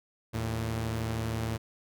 sawtooth tone pair together, 79.2 / 112.69 Hz, D#2 / A2, +31 / +42 cents, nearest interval tritone, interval 611 cents, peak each -33 / -27 dBFS, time 0.33-1.58 s, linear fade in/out 20 ms, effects none

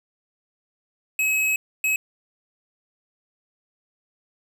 square tone bursts at uneven times, 2561 Hz, D#7, 49 cents sharp, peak -20 dBFS, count 2, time 1.19-1.56 / 1.84-1.96 s, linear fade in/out 2 ms, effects none

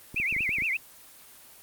clicks, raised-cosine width 3 ms, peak -27 dBFS, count 8, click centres 0.144 / 0.2 / 0.326 / 0.365 / 0.407 / 0.492 / 0.585 / 0.622 s
sine tone with vibrato, 2349 Hz, D7, in tune, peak -25 dBFS, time 0.16-0.77 s, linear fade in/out 5 ms, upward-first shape triangle, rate 8.6 Hz, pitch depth 280 cents each way
effects white hiss -51 dBFS RMS until 1.62 s + Opus 24 kbps

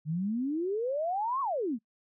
sine exponential two-way sweep, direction up then down, 146.83 to 1132 to 205.6 Hz, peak -28 dBFS, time 0.05-1.79 s, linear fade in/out 50 ms, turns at 1.41 s, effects noise-tail reverb RT60 0.1 s tail -25 dB re dry

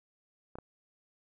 clicks, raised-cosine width 1 ms, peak -29 dBFS, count 2, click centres 0.555 / 0.586 s, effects none

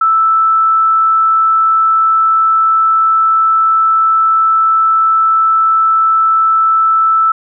sine tone, 1318.5 Hz, E6, in tune, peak -7 dBFS, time 0.01-7.32 s, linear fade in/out 5 ms, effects none

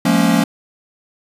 square chord, Bb minor seventh, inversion second, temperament equal with one note detuned, 174.61 / 212.6 / 233.1 / 277.2 Hz, F3 / Ab3 / Bb3 / Db4, 0 / +41 / 0 / 0 cents, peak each -18 dBFS, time 0.05-0.44 s, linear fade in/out 5 ms, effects resampled to 32000 Hz

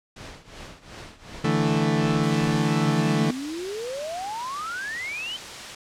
pink noise with tremolo, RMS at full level -38 dBFS, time 0.16-2.72 s, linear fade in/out 5 ms, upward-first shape triangle, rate 2.7 Hz, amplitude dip 85%
30% pulse chord, D suspended second, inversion none, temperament equal, 146.83 / 164.81 / 220 Hz, D3 / E3 / A3, 0 / 0 / 0 cents, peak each -22 dBFS, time 1.44-3.31 s, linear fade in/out 5 ms
white noise, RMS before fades -36 dBFS, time 2.23-5.75 s, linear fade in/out 5 ms
sine exponential sweep, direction up, 137.7 to 3136 Hz, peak -29 dBFS, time 2.84-5.37 s, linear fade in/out 10 ms
effects low-pass 6000 Hz 12 dB/octave

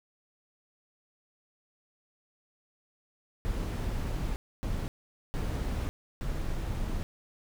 brown noise bursts at uneven times, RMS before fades -32 dBFS, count 4, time 3.45-4.36 / 4.63-4.88 / 5.34-5.89 / 6.21-7.03 s, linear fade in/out 0 ms, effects none

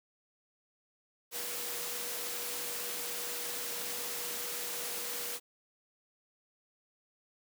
sine tone in noise, 481.8 Hz, B4, 43 cents flat, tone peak -48 dBFS, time 1.31-5.4 s, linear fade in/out 50 ms, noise white, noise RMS -38 dBFS, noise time 1.31-5.4 s, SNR -13 dB, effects high-pass 200 Hz 12 dB/octave

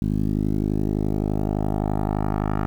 10% pulse tone with low-pass filter sweep, 51.7 Hz, G#1, 7 cents flat, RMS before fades -23 dBFS, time 0.02-2.66 s, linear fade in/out 0 ms, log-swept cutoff 230 to 1300 Hz, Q 1.6, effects 8-bit

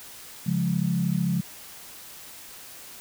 sine chord, Db major, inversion none, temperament equal, 138.59 / 174.61 / 207.7 Hz, Db3 / F3 / Ab3, 0 / 0 / 0 cents, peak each -28 / -24 / -29 dBFS, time 0.46-1.41 s, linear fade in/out 10 ms, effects white hiss -44 dBFS RMS until 3 s

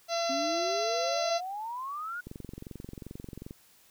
harmonic tone, 677 Hz, E5, 46 cents sharp, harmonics 1 / 2 / 3 / 4 / 5 / 6 / 7 / 8 / 9, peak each -29 / -38 / -44 / -42 / -46 / -38 / -41 / -45 / -41 dBFS, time 0.08-1.41 s, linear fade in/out 50 ms
sine exponential sweep, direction up, 261.6 to 1480 Hz, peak -34 dBFS, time 0.29-2.21 s, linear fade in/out 10 ms
click train, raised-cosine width 3 ms, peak -28 dBFS, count 29, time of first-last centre 2.27-3.509 s, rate 22.6 Hz
effects white hiss -61 dBFS RMS until 3.9 s

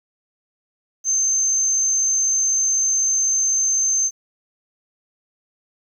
sine tone, 6272 Hz, G8, in tune, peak -16 dBFS, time 1.04-4.11 s, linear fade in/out 50 ms, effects 9-bit

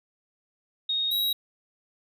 sine / square tone pair in turn, 3729 / 3838 Hz, A#7 / A#7, 0 / +50 cents, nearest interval unison, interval 50 cents, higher second, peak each -24 dBFS, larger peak neither, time 0.89-1.11 / 1.11-1.33 s, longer neither, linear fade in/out 5 ms, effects none

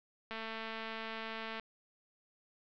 click train, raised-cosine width 0.3 ms, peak -26 dBFS, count 288, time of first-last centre 0.31-1.597 s, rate 223 Hz, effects low-pass 4000 Hz 12 dB/octave

